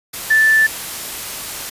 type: tone in noise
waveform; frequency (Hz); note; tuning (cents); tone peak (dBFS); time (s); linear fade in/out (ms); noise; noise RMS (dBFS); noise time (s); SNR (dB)
sine; 1760; A6; 0; -9; 0.3-0.67; 10; white; -27; 0.13-1.7; +15
effects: resampled to 32000 Hz